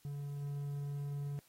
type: tone with level steps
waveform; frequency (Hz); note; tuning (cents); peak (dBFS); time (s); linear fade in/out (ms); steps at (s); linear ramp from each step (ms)
triangle; 142.8; D3; -48; -37 / -35; 0.05-1.39; 0; 0.41; 20
effects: white hiss -68 dBFS RMS until 1.48 s + AAC 48 kbps